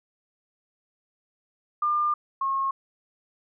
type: tone pair in turn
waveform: sine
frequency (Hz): 1200 / 1083.6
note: D6 / C#6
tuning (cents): +37 / -40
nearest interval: major second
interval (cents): 177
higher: first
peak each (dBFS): -21 / -23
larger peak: first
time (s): 1.82-2.14 / 2.41-2.71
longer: first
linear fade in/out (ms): 5
effects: none